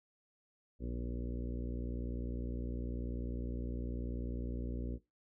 harmonic tone with a mistuned harmonic, 60 Hz, B1, 49 cents flat, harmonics 1 / 2 / 3 / 4 / 5 / 6 / 7 / 8 / 9, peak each -39 / -46 / -50 / -45 / -48 / -50 / -53 / -54 / -58 dBFS, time 0.79-4.99 s, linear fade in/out 50 ms, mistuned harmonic 9, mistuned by +60 cents, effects noise-tail reverb RT60 0.2 s tail -17 dB re dry

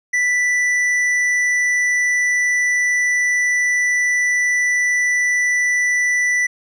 triangle tone with hard clipping, 1975.5 Hz, B6, in tune, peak -16 dBFS, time 0.13-6.47 s, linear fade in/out 10 ms, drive 10 dB, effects none

